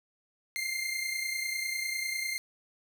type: tone pair together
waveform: sawtooth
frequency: 2093 / 2123 Hz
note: C7 / C7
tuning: 0 / +25 cents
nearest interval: unison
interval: 25 cents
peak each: -30 / -32 dBFS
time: 0.56-2.38 s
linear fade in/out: 0 ms
effects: none